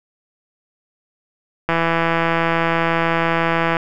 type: click train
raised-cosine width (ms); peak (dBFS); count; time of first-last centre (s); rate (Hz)
0.5; -3; 346; 1.69-3.768; 166
effects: none